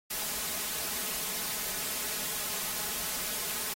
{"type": "noise with comb filter", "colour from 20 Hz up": "white", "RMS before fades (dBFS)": -34, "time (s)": [0.1, 3.74], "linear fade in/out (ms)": 10, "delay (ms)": 4.7, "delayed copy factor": 0.55, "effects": ["AAC 48 kbps"]}